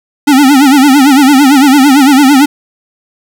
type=tone with vibrato; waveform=square; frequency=276.2 Hz; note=C#4; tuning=6 cents flat; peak=-3 dBFS; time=0.27-2.46 s; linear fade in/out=10 ms; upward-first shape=sine; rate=8.9 Hz; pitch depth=130 cents each way; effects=7-bit